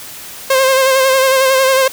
sawtooth tone with vibrato, 529 Hz, C5, 19 cents sharp, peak -5 dBFS, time 0.5-1.88 s, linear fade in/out 5 ms, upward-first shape sine, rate 11 Hz, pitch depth 36 cents each way, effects white hiss -31 dBFS RMS until 1.92 s

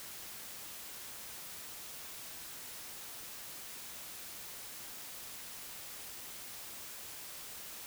silence, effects white hiss -47 dBFS RMS until 7.86 s

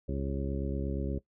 harmonic tone, 68.5 Hz, C#2, 20 cents flat, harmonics 1 / 2 / 3 / 4 / 5 / 6 / 8, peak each -34 / -37 / -39 / -40 / -41 / -42 / -43 dBFS, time 0.08-1.19 s, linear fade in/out 10 ms, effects noise-tail reverb RT60 0.1 s tail -18 dB re dry

